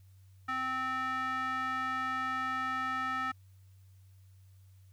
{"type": "tone with band-pass filter", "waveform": "square", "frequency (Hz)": 260, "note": "C4", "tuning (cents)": -11, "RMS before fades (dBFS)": -34, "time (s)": [0.48, 3.32], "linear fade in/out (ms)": 10, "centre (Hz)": 1500, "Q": 7.7, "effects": ["added 95 Hz sine -55 dBFS peak until 4.92 s", "white hiss -73 dBFS RMS until 4.92 s"]}